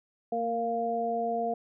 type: tone cluster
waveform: sine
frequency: 229.4 / 464.1 / 697 Hz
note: A#3 / A#4 / F5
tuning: -28 / -8 / -4 cents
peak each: -36 / -32 / -29 dBFS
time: 0.32-1.54 s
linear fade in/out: 5 ms
effects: none